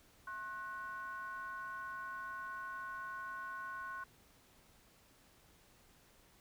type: ring-modulated tone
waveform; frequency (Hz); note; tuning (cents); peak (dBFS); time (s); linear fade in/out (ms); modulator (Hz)
triangle; 203.9; G#3; -32; -37; 0.27-4.04; 5; 1280
effects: pink hiss -66 dBFS RMS until 6.4 s